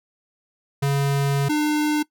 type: tone pair in turn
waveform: square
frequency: 140 / 300.9 Hz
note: C#3 / D4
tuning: +18 / +42 cents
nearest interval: octave + minor second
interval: 1324 cents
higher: second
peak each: -19 dBFS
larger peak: neither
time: 0.82-1.49 / 1.49-2.03 s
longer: first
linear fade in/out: 10 ms
effects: noise-tail reverb RT60 0.1 s tail -21 dB re dry